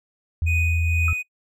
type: tone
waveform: sine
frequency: 82.41 Hz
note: E2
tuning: in tune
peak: -19 dBFS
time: 0.42-1.13 s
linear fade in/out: 0 ms
type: tone with tremolo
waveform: triangle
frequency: 2489 Hz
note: D#7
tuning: in tune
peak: -20 dBFS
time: 0.46-1.23 s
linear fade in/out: 20 ms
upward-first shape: triangle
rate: 2.1 Hz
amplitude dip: 60%
type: tone with exponential decay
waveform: sine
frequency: 1298 Hz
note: E6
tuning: 27 cents flat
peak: -24 dBFS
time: 1.08-1.17 s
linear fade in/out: 2 ms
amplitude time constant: 19 ms
effects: noise-tail reverb RT60 0.1 s tail -21 dB re dry

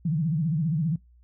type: tone with vibrato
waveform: sine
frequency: 158.2 Hz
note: D#3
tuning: 29 cents sharp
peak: -22 dBFS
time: 0.05-0.96 s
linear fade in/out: 5 ms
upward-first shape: sine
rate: 15 Hz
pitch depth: 180 cents each way
effects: noise-tail reverb RT60 0.2 s tail -24 dB re dry + added 60 Hz sine -53 dBFS peak until 1.23 s

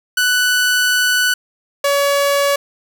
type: tone pair in turn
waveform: sawtooth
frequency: 1488 / 565.2 Hz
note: F#6 / C#5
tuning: +9 / +34 cents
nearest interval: octave + perfect fourth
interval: 1675 cents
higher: first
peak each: -9 dBFS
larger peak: neither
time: 0.17-1.34 / 1.84-2.56 s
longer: first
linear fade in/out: 5 ms
effects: none

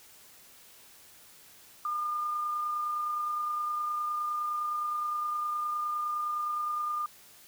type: tone with amplitude modulation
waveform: sine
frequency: 1209 Hz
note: D6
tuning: 50 cents sharp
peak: -28 dBFS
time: 1.85-7.06 s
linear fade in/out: 2 ms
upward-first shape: sine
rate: 29.7 Hz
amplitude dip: 25%
effects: white hiss -55 dBFS RMS until 7.47 s

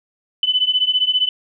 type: beating tone pair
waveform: sine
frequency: 3000 / 3015 Hz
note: F#7 / F#7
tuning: +23 / +32 cents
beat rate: 15 Hz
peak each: -18 / -17 dBFS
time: 0.43-1.29 s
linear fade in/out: 2 ms
effects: none

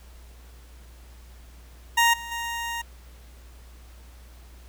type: tone with level steps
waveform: 20% pulse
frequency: 934 Hz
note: A#5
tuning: 3 cents sharp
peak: -12 / -30 / -24 dBFS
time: 1.97-2.82 s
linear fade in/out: 10 ms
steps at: 2.13 / 2.31 s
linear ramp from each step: 10 ms
effects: added 60 Hz sine -45 dBFS peak until 4.68 s + pink hiss -55 dBFS RMS until 4.68 s

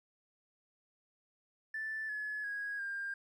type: tone with pitch steps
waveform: triangle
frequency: 1760 / 1705 / 1651.7 / 1600 Hz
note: A6 / G#6 / G#6 / G6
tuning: 0 / +45 / -10 / +35 cents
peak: -33 dBFS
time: 1.74-3.14 s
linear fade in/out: 5 ms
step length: 350 ms
effects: tanh soft clip ceiling -34 dBFS

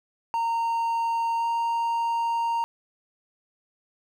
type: tone with pitch glide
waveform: triangle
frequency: 922 to 927.9 Hz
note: A#5 to A#5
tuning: -19 to -8 cents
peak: -21 dBFS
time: 0.34-2.64 s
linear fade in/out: 0 ms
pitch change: +11 cents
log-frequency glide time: 1.37-1.45 s
effects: none

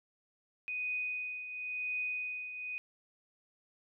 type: tone with tremolo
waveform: sine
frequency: 2491 Hz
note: D#7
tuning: 1 cent sharp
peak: -32 dBFS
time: 0.68-2.78 s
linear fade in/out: 0 ms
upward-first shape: triangle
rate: 0.95 Hz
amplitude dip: 65%
effects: none

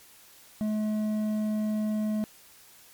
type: tone with hard clipping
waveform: sine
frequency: 213.9 Hz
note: A3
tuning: 49 cents flat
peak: -27 dBFS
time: 0.61-2.24 s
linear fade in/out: 0 ms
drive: 6 dB
effects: white hiss -54 dBFS RMS until 2.93 s + MP3 96 kbps

